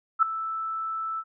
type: tone with ADSR envelope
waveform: sine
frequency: 1318.5 Hz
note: E6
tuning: in tune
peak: -13 dBFS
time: 0.19-1.24 s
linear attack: 36 ms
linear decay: 3 ms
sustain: -15 dB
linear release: 53 ms
effects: none